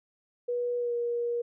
sine tone with pitch glide, 485.4 to 475.4 Hz, B4 to A#4, -30 to +34 cents, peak -27 dBFS, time 0.48-1.42 s, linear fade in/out 10 ms, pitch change -36 cents, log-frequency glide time 0.78-0.94 s, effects none

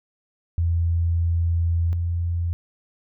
sine tone pair in turn, 84.4 / 85.63 Hz, E2 / F2, +41 / -34 cents, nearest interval unison, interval 25 cents, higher second, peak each -18 / -21 dBFS, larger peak first, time 0.58-1.93 / 1.93-2.53 s, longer first, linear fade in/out 0 ms, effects none

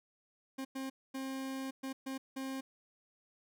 40% pulse tone bursts at uneven times, 266.5 Hz, C4, 32 cents sharp, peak -37 dBFS, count 6, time 0.58-0.65 / 0.75-0.9 / 1.14-1.71 / 1.83-1.93 / 2.06-2.18 / 2.36-2.61 s, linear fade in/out 10 ms, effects none

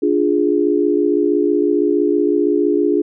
sine chord, D diminished, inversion none, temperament equal, 293.7 / 349.2 / 415.3 Hz, D4 / F4 / Ab4, 0 / 0 / 0 cents, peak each -17 dBFS, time 0.02-3.02 s, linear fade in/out 10 ms, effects none

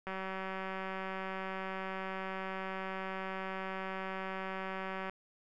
click train, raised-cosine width 0.5 ms, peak -25 dBFS, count 956, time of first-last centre 0.07-5.096 s, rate 190 Hz, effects none

